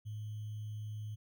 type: tone with sample-and-hold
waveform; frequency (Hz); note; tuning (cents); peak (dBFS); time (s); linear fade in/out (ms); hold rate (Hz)
sine; 106.7; G#2; +47; -39; 0.05-1.16; 20; 3150
effects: none